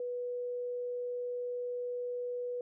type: tone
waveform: sine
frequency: 490.3 Hz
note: B4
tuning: 13 cents flat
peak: -34 dBFS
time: 0-2.61 s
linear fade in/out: 2 ms
effects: none